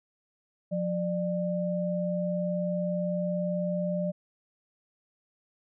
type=tone pair together; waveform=sine; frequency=178.11 / 597 Hz; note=F3 / D5; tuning=+34 / +28 cents; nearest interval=octave + major sixth; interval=2094 cents; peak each=-29 / -30 dBFS; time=0.71-4.12 s; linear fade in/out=20 ms; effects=none